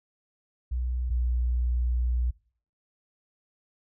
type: tone pair in turn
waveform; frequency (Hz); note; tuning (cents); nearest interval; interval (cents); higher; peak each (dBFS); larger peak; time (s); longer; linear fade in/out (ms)
sine; 61.74 / 60.75; B1 / B1; 0 / -28; unison; 28; first; -26 / -23; second; 0.71-1.1 / 1.1-2.31; second; 10
effects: noise-tail reverb RT60 0.5 s tail -23 dB re dry